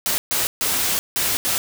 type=noise bursts at uneven times; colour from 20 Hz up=white; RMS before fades=-21 dBFS; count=5; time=0.06-0.18 / 0.31-0.47 / 0.61-0.99 / 1.16-1.37 / 1.45-1.58 s; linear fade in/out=0 ms; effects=none